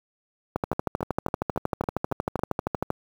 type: two click trains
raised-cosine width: 1 ms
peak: -10 / -16 dBFS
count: 31 / 7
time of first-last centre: 0.56-2.904 / 0.73-2.392 s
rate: 12.8 / 3.61 Hz
effects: high-pass 60 Hz 12 dB/octave + 7-bit